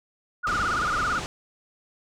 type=tone with vibrato; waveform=sine; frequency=1323 Hz; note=E6; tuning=6 cents sharp; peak=-23 dBFS; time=0.43-1.2 s; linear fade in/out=20 ms; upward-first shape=sine; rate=18 Hz; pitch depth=180 cents each way
type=low-pass noise; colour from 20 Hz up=pink; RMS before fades=-33 dBFS; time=0.47-1.26 s; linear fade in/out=0 ms; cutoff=7300 Hz; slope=24 dB/octave
effects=none